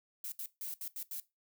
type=noise bursts at uneven times; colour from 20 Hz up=violet; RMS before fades=-41 dBFS; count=6; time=0.24-0.32 / 0.39-0.46 / 0.61-0.74 / 0.81-0.88 / 0.96-1.03 / 1.11-1.2 s; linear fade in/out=2 ms; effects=noise-tail reverb RT60 0.2 s tail -17 dB re dry